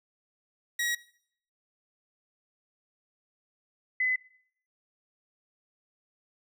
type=tone pair in turn; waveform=sawtooth / sine; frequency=1906 / 2019 Hz; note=A#6 / B6; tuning=+38 / +38 cents; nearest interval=minor second; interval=100 cents; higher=second; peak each=-24 dBFS; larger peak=neither; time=0.79-0.95 / 4-4.16 s; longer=neither; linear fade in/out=5 ms; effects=noise-tail reverb RT60 0.6 s tail -20 dB re dry